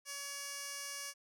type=tone with band-pass filter; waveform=15% pulse; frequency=565 Hz; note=C#5; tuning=33 cents sharp; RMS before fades=-44 dBFS; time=0.05-1.14 s; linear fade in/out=50 ms; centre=7100 Hz; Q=0.98; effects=none